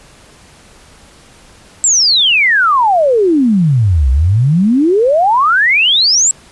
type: exponential two-way sweep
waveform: sine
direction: down then up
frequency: 7800 to 61.74 to 7800 Hz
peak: -7 dBFS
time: 1.84-6.31 s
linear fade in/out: 0 ms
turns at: 4.1 s
effects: pink hiss -42 dBFS RMS until 6.51 s + resampled to 24000 Hz